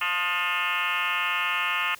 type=tone with frequency modulation; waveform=sine; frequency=1961 Hz; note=B6; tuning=13 cents flat; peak=-23 dBFS; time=0.01-1.95 s; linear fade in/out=5 ms; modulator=180 Hz; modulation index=5.3; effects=white hiss -49 dBFS RMS until 1.99 s